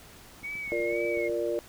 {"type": "click train", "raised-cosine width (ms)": 3, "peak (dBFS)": -36, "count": 8, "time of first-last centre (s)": [0.43, 1.297], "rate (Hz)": 8.07}
{"type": "tone with vibrato", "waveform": "sine", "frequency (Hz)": 2217, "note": "C#7", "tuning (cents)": 0, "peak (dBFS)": -33, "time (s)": [0.43, 1.29], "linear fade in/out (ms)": 20, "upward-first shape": "sine", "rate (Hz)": 2, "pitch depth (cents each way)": 65}
{"type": "chord", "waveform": "sine", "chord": "Bb major", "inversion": "second", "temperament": "equal", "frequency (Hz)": [349.2, 466.2, 587.3], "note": ["F4", "Bb4", "D5"], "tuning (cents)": [0, 0, 0], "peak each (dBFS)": -31, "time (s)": [0.72, 1.59], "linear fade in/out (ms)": 0}
{"effects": ["pink hiss -51 dBFS RMS until 1.68 s"]}